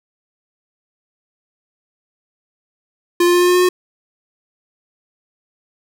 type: tone with pitch steps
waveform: square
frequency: 349.2 / 351.4 / 353.7 / 355.9 / 358.2 / 360.5 / 362.8 Hz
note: F4 / F4 / F4 / F4 / F4 / F#4 / F#4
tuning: 0 / +11 / +22 / +33 / +44 / -45 / -34 cents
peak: -11 dBFS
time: 3.2-3.69 s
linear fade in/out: 5 ms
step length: 70 ms
effects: none